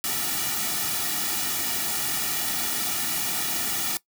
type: noise with comb filter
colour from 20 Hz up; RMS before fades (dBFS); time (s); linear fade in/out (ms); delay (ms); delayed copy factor
white; -27; 0.04-3.97; 0; 1.9; -0.85
effects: noise-tail reverb RT60 0.1 s tail -19 dB re dry